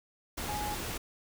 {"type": "tone in noise", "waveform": "sine", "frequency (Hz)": 835, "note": "G#5", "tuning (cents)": 9, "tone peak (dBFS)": -35, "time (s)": [0.48, 0.75], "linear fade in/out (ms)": 10, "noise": "pink", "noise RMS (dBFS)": -37, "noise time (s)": [0.37, 0.98], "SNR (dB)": -1, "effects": []}